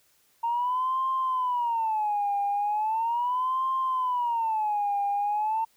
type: tone with vibrato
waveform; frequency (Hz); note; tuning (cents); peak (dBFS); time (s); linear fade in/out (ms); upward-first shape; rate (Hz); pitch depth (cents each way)
sine; 921; A#5; -21; -23; 0.43-5.65; 10; sine; 0.38; 230
effects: tanh soft clip ceiling -19 dBFS + white hiss -65 dBFS RMS until 5.76 s